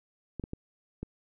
clicks, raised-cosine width 3 ms, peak -23 dBFS, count 4, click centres 0.397 / 0.439 / 0.534 / 1.03 s, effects none

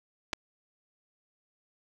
clicks, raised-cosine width 0.2 ms, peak -14 dBFS, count 2, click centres 0.331 / 0.334 s, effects none

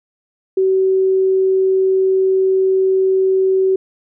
sine tone, 380 Hz, F#4, 46 cents sharp, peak -11 dBFS, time 0.57-3.76 s, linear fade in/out 5 ms, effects none

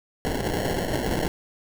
white noise with sample-and-hold, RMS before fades -26 dBFS, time 0.25-1.28 s, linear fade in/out 0 ms, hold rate 1225 Hz, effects none

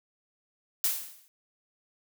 blue noise with exponential decay, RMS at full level -24 dBFS, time 0.84-1.28 s, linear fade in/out 0 ms, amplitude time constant 95 ms, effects none

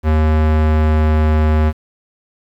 square tone with pitch glide, 77.78 to 77.33 Hz, D#2 to D#2, 0 to -10 cents, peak -11 dBFS, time 0.03-1.73 s, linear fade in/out 50 ms, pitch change -10 cents, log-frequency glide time 0.24-1.46 s, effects low-pass 2000 Hz 12 dB/octave + 7-bit

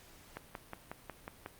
click train, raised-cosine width 0.5 ms, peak -26 dBFS, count 7, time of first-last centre 0.37-1.461 s, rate 5.5 Hz, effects pink hiss -58 dBFS RMS until 1.59 s + Opus 48 kbps

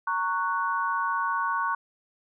sine chord, F# major, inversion first, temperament just, 925 / 1110 / 1480 Hz, A#5 / C#6 / F#6, -14 / +2 / 0 cents, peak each -30 / -27 / -30 dBFS, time 0.07-1.75 s, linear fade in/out 5 ms, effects none

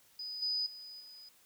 sine tone with level steps, 4978 Hz, D#8, in tune, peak -39 / -31 / -46 / -50 dBFS, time 0.19-1.29 s, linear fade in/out 5 ms, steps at 0.42 / 0.66 / 1 s, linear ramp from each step 5 ms, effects white hiss -65 dBFS RMS until 1.45 s

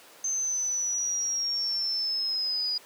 sine exponential sweep, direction down, 6272 to 4900 Hz, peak -26 dBFS, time 0.24-2.78 s, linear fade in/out 5 ms, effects pink hiss -51 dBFS RMS until 2.85 s + high-pass 400 Hz 12 dB/octave

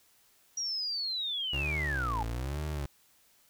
sine linear sweep, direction down, 5740 to 800 Hz, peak -31 dBFS, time 0.57-2.23 s, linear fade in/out 5 ms
30% pulse tone with vibrato, 65.41 Hz, C2, in tune, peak -30 dBFS, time 1.53-2.86 s, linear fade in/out 5 ms, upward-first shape sine, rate 1.1 Hz, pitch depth 270 cents each way
effects white hiss -65 dBFS RMS until 3.49 s

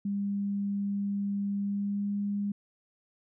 sine tone with pitch glide, 200.7 to 202.8 Hz, G3 to G#3, +41 to -41 cents, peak -28 dBFS, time 0.05-2.52 s, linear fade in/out 5 ms, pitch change +18 cents, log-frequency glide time 1.62-2.11 s, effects none

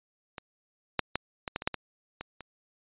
clicks, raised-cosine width 0.3 ms, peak -22 / -8 / -11 / -17 / -14 / -21 / -9 / -17 / -21 / -26 dBFS, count 10, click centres 0.382 / 0.993 / 1.156 / 1.478 / 1.561 / 1.621 / 1.675 / 1.743 / 2.21 / 2.407 s, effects resampled to 8000 Hz

